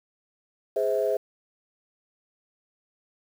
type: chord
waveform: sine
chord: Ab augmented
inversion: none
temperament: just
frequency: 415.3 / 519.1 / 648.9 Hz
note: Ab4 / C5 / E5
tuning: 0 / -14 / -27 cents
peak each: -26 dBFS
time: 0.76-1.17 s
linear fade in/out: 5 ms
effects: tanh soft clip ceiling -13 dBFS + 8-bit